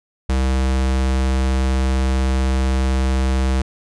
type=tone; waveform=square; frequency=65.41 Hz; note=C2; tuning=in tune; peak=-16 dBFS; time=0.29-3.62 s; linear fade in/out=5 ms; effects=resampled to 22050 Hz